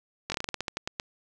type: slowing click train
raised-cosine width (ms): 0.2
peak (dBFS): -13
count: 13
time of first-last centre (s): 0.3-0.999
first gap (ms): 20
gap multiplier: 1.18
effects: none